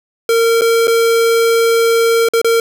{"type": "tone with dropouts", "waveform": "square", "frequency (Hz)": 459.4, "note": "A#4", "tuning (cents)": -25, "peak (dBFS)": -10, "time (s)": [0.29, 2.6], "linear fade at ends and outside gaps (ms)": 2, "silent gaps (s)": [[0.611, 0.618], [0.872, 0.879], [2.287, 2.335], [2.416, 2.445]], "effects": []}